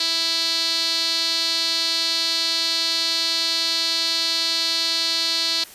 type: tone with band-pass filter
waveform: sawtooth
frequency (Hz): 330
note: E4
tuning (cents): +2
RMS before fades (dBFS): -22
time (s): 0-5.64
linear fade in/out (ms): 5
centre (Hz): 4300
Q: 6.1
effects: white hiss -43 dBFS RMS until 5.74 s + resampled to 32000 Hz